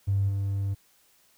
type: tone with level steps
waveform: triangle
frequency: 98.8 Hz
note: G2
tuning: 14 cents sharp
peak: -18 / -23 dBFS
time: 0.07-0.75 s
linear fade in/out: 20 ms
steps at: 0.28 s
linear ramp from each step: 20 ms
effects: tanh soft clip ceiling -19 dBFS + white hiss -63 dBFS RMS until 1.37 s